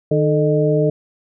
harmonic tone with a mistuned harmonic, 153.1 Hz, D#3, 28 cents flat, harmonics 1 / 2 / 3 / 4, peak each -17 / -22 / -17 / -20 dBFS, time 0.11-0.9 s, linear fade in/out 5 ms, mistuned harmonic 3, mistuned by -76 cents, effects none

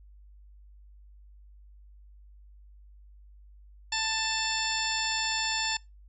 harmonic tone with a mistuned harmonic, 885 Hz, A5, 10 cents sharp, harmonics 1 / 2 / 3 / 4 / 5 / 6 / 8, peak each -35 / -35 / -35 / -35 / -35 / -35 / -35 dBFS, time 3.92-5.77 s, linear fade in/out 5 ms, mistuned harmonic 8, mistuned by +34 cents, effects noise-tail reverb RT60 0.2 s tail -23 dB re dry + added 50 Hz sine -50 dBFS peak until 6.08 s

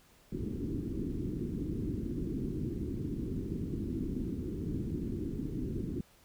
white low-pass noise, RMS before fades -36 dBFS, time 0.32-6.01 s, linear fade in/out 5 ms, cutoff 360 Hz, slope 48 dB/octave, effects pink hiss -63 dBFS RMS until 6.24 s

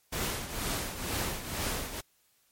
pink noise with tremolo, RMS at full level -31 dBFS, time 0.12-2.01 s, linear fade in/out 10 ms, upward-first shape triangle, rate 2.1 Hz, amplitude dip 70%, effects white hiss -69 dBFS RMS until 2.51 s + MP3 64 kbps

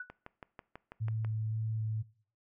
sine tone with exponential decay, 1480 Hz, F#6, in tune, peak -35 dBFS, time 0-0.09 s, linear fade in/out 5 ms, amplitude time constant 19 ms
click train, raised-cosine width 0.5 ms, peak -30 dBFS, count 8, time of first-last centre 0.1-1.248 s, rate 6.1 Hz
sine tone with vibrato, 110 Hz, A2, in tune, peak -31 dBFS, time 1-2.03 s, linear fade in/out 20 ms, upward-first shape square, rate 1.9 Hz, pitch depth 8 cents each way
effects noise-tail reverb RT60 0.5 s tail -21 dB re dry

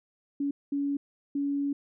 sine tone bursts at uneven times, 282.6 Hz, C#4, 34 cents sharp, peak -26 dBFS, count 3, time 0.4-0.51 / 0.72-0.97 / 1.35-1.73 s, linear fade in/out 5 ms, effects none

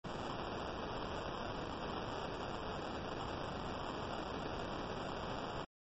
white noise with sample-and-hold, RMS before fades -42 dBFS, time 0.04-5.65 s, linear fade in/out 10 ms, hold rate 2100 Hz, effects low-pass 5000 Hz 12 dB/octave + MP3 32 kbps

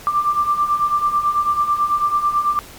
sine beating tone pair, 1174.7 / 1183.8 Hz, D6 / D6, 0 / +13 cents, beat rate 9.1 Hz, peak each -21 / -16 dBFS, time 0.07-2.59 s, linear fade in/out 0 ms, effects pink hiss -39 dBFS RMS until 2.78 s + MP3 96 kbps

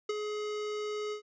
square tone with ADSR envelope, 421.4 Hz, G#4, 25 cents sharp, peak -28 dBFS, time 0.09-1.22 s, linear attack 6 ms, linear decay 23 ms, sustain -6 dB, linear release 100 ms, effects resampled to 16000 Hz

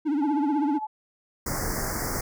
triangle tone with vibrato, 293.7 Hz, D4, in tune, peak -20 dBFS, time 0.05-0.79 s, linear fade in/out 20 ms, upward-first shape triangle, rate 16 Hz, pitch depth 150 cents each way
sine tone with tremolo, 862 Hz, A5, 36 cents flat, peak -26 dBFS, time 0.22-0.87 s, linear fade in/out 5 ms, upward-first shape triangle, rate 15 Hz, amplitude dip 70%
pink band-stop noise, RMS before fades -29 dBFS, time 1.46-2.21 s, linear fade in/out 5 ms, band 2100 to 4800 Hz, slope 96 dB/octave
effects none

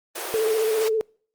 pink high-pass noise, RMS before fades -31 dBFS, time 0.15-0.89 s, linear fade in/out 10 ms, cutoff 340 Hz, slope 96 dB/octave
sine tone with vibrato, 440 Hz, A4, in tune, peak -19 dBFS, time 0.34-1.01 s, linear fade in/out 0 ms, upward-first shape sine, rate 15 Hz, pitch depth 39 cents each way
effects noise-tail reverb RT60 0.5 s tail -26 dB re dry + Opus 24 kbps

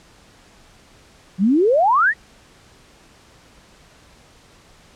sine exponential sweep, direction up, 174.4 to 1960 Hz, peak -12 dBFS, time 1.38-2.14 s, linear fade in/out 50 ms, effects pink hiss -50 dBFS RMS until 4.95 s + low-pass 8000 Hz 12 dB/octave

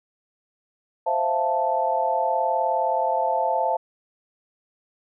sine chord, F major seventh, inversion second, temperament equal, 523.3 / 659.3 / 698.5 / 880 Hz, C5 / E5 / F5 / A5, 0 / 0 / 0 / 0 cents, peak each -27 / -26 / -27 / -23 dBFS, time 1.06-3.77 s, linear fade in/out 10 ms, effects none

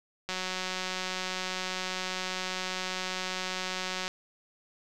click train, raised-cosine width 0.2 ms, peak -16 dBFS, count 702, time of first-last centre 0.29-4.079 s, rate 185 Hz, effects none

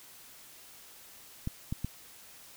clicks, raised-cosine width 5 ms, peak -20 dBFS, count 3, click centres 1.474 / 1.725 / 1.846 s, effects white hiss -53 dBFS RMS until 2.56 s

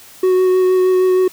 triangle tone with vibrato, 370 Hz, F#4, in tune, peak -8 dBFS, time 0.23-1.28 s, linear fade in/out 5 ms, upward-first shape sine, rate 6.4 Hz, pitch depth 12 cents each way, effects white hiss -41 dBFS RMS until 1.32 s

